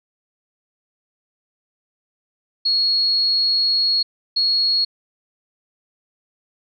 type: tone bursts at uneven times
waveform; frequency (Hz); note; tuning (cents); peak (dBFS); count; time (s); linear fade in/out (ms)
sine; 4321; C#8; -45; -15; 2; 2.65-4.03 / 4.36-4.85; 10
effects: none